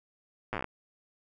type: slowing click train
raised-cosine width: 0.5 ms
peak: -18 dBFS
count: 10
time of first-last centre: 0.53-0.643 s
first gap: 8 ms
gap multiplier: 1.11
effects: none